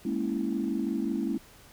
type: chord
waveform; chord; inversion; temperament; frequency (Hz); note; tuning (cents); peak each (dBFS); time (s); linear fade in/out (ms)
sine; A# half-diminished seventh; third; equal; 207.7 / 233.1 / 277.2 / 329.6; G#3 / A#3 / C#4 / E4; 0 / 0 / 0 / 0; -32; 0.05-1.38; 5
effects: tanh soft clip ceiling -18 dBFS + pink hiss -54 dBFS RMS until 1.72 s